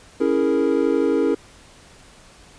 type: chord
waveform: triangle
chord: A# half-diminished seventh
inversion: first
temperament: equal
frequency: 277.2 / 329.6 / 415.3 / 466.2 Hz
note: C#4 / E4 / G#4 / A#4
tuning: 0 / 0 / 0 / 0 cents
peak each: -20 dBFS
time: 0.2-1.35 s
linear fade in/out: 10 ms
effects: pink hiss -48 dBFS RMS until 2.58 s + resampled to 22050 Hz